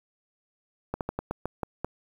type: slowing click train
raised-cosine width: 1 ms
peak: -15 dBFS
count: 8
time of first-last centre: 0.94-1.846 s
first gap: 68 ms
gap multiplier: 1.21
effects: 8-bit